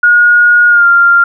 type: tone with pitch glide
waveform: sine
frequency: 1440 to 1392.6 Hz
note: F#6 to F6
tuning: -47 to -5 cents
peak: -3 dBFS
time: 0.03-1.24 s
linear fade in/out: 5 ms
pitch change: -58 cents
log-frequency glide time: 0.68-0.86 s
effects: none